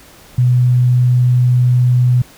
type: tone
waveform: sine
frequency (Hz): 124.3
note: B2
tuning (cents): +12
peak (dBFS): -8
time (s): 0.38-2.22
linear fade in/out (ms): 5
effects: pink hiss -42 dBFS RMS until 2.37 s